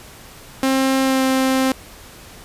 sawtooth tone with pitch glide, 266 to 263.1 Hz, C4 to C4, +29 to +10 cents, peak -11 dBFS, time 0.63-1.72 s, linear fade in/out 2 ms, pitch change -19 cents, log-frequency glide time 1.03-1.23 s, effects pink hiss -41 dBFS RMS until 2.44 s + resampled to 32000 Hz

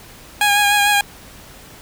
15% pulse tone with vibrato, 820 Hz, G#5, 22 cents flat, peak -6 dBFS, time 0.41-1.01 s, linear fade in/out 2 ms, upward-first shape sine, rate 6.7 Hz, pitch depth 24 cents each way, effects pink hiss -41 dBFS RMS until 1.81 s

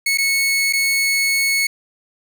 sawtooth tone with dropouts, 2201 Hz, C#7, 13 cents flat, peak -12 dBFS, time 0.06-1.67 s, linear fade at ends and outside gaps 5 ms, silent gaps 0.175-0.183 / 0.727-0.733 s, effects 8-bit

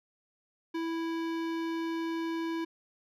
sine tone with hard clipping, 329.6 Hz, E4, in tune, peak -33 dBFS, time 0.74-2.65 s, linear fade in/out 10 ms, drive 18 dB, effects none

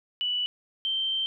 sine tone pair in turn, 2960 / 3127 Hz, F#7 / G7, 0 / -5 cents, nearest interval minor second, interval 95 cents, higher second, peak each -25 dBFS, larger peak neither, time 0.21-0.46 / 0.85-1.26 s, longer second, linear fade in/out 0 ms, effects none

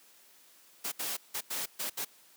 white noise bursts at uneven times, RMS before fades -35 dBFS, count 6, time 0.84-0.92 / 0.99-1.17 / 1.34-1.41 / 1.5-1.66 / 1.79-1.9 / 1.97-2.05 s, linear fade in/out 10 ms, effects white hiss -60 dBFS RMS until 2.36 s + high-pass 200 Hz 12 dB/octave

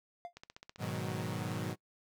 triangle tone with exponential decay, 698 Hz, F5, 1 cent flat, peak -35 dBFS, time 0.25-0.33 s, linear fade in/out 0 ms, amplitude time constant 17 ms
click train, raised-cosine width 0.2 ms, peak -31 dBFS, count 10, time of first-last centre 0.37-0.954 s, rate 15.4 Hz
sawtooth chord, G# minor seventh, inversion none, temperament equal with one note detuned, 103.83 / 122.83 / 155.56 / 185 Hz, G#2 / B2 / D#3 / F#3, 0 / -9 / 0 / 0 cents, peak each -37 dBFS, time 0.78-1.76 s, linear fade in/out 50 ms
effects noise-tail reverb RT60 0.1 s tail -23 dB re dry

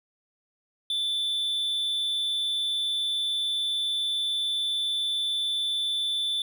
triangle tone with amplitude modulation, 3520 Hz, A7, in tune, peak -22 dBFS, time 0.9-6.42 s, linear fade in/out 2 ms, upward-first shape sine, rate 273 Hz, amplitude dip 35%, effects none

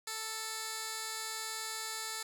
15% pulse tone with band-pass filter, 440.9 Hz, A4, 4 cents sharp, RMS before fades -40 dBFS, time 0.07-2.23 s, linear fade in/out 5 ms, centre 7500 Hz, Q 0.65, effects none

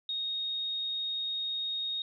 sine tone, 3729 Hz, A#7, in tune, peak -31 dBFS, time 0.09-2.02 s, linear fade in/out 2 ms, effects none

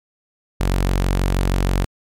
sawtooth tone, 46.25 Hz, F#1, in tune, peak -12 dBFS, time 0.6-1.85 s, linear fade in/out 10 ms, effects MP3 96 kbps

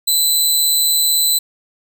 15% pulse tone, 4011 Hz, B7, 26 cents sharp, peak -6 dBFS, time 0.07-1.39 s, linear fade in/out 10 ms, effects none

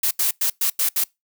blue noise bursts at uneven times, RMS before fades -20 dBFS, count 6, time 0.03-0.11 / 0.19-0.31 / 0.41-0.5 / 0.61-0.7 / 0.79-0.89 / 0.96-1.04 s, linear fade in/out 5 ms, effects noise-tail reverb RT60 0.2 s tail -25 dB re dry

